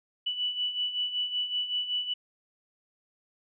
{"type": "beating tone pair", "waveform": "sine", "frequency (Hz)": [2960, 2965.3], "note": ["F#7", "F#7"], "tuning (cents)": [0, 3], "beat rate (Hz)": 5.3, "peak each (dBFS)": [-35, -29], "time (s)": [0.26, 2.14], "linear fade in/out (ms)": 10, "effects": []}